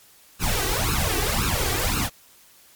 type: noise with flanger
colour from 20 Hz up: pink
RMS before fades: -23 dBFS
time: 0.39-2.1 s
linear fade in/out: 50 ms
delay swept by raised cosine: 0.74 to 2.64 ms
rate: 1.9 Hz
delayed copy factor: +0.9
effects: white hiss -53 dBFS RMS until 2.75 s + MP3 96 kbps